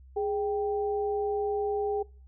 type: tone pair together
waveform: sine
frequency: 415.3 / 784 Hz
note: G#4 / G5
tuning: 0 / 0 cents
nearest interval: major seventh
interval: 1100 cents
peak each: -27 / -33 dBFS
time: 0.16-2.03 s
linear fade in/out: 10 ms
effects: noise-tail reverb RT60 0.4 s tail -23 dB re dry + added 65 Hz sine -49 dBFS peak until 2.27 s